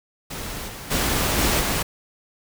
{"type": "noise with level steps", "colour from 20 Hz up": "pink", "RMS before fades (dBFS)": [-32, -36, -22, -20, -23], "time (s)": [0.3, 1.83], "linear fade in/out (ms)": 10, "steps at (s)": [0.67, 0.9, 1.37, 1.59], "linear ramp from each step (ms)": 20, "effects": []}